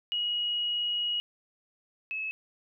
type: tone pair in turn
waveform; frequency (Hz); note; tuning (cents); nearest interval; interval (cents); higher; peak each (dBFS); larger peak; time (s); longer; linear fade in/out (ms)
sine; 2899 / 2589; F#7 / E7; -36 / -32; major second; 196; first; -27 / -31; first; 0.12-1.2 / 2.11-2.31; first; 0
effects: none